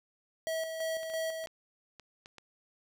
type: tone with tremolo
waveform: square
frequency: 646 Hz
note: E5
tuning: 35 cents flat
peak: -32 dBFS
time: 0.47-1.46 s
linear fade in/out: 0 ms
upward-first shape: square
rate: 3 Hz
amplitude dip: 45%
type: clicks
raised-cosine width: 0.2 ms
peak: -32 dBFS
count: 7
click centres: 1.032 / 1.1 / 1.44 / 1.472 / 1.997 / 2.259 / 2.383 s
effects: none